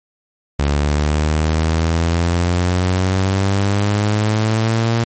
sawtooth exponential sweep, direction up, 71 to 116.54 Hz, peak -10 dBFS, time 0.59-5.04 s, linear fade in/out 5 ms, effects MP3 32 kbps

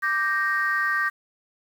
sine chord, G minor, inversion second, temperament equal, 1174.7 / 1568 / 1864.7 Hz, D6 / G6 / Bb6, 0 / 0 / 0 cents, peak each -26 / -24 / -24 dBFS, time 0.02-1.1 s, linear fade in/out 20 ms, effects tanh soft clip ceiling -14 dBFS + 8-bit

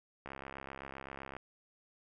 click train, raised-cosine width 0.5 ms, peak -29 dBFS, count 76, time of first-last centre 0.26-1.366 s, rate 67.8 Hz, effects none

